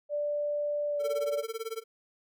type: tone with pitch glide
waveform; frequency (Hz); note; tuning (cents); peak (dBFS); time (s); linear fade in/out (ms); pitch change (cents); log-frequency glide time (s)
sine; 587.3 to 577.2; D5 to D5; 0 to -30; -28; 0.09-1.44; 50; -30; 0.88-1.05
type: tone with tremolo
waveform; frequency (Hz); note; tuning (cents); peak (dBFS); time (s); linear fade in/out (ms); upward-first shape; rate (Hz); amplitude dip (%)
square; 450; A4; +39; -32; 0.99-1.84; 50; sine; 18; 95
effects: none